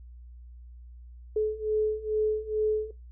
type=beating tone pair; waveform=sine; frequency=428.5 / 430.8 Hz; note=A4 / A4; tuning=-46 / -37 cents; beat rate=2.3 Hz; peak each=-29 / -27 dBFS; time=1.36-2.91 s; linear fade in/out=5 ms; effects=noise-tail reverb RT60 0.2 s tail -18 dB re dry + added 60 Hz sine -44 dBFS peak until 3.11 s